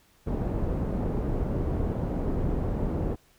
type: low-pass noise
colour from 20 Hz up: pink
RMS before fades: -28 dBFS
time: 0.26-3.16 s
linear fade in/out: 20 ms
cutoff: 480 Hz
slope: 12 dB/octave
effects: pink hiss -62 dBFS RMS until 3.38 s